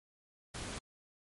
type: noise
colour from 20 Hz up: pink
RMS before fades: -42 dBFS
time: 0.54-0.79 s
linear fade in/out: 10 ms
effects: MP3 48 kbps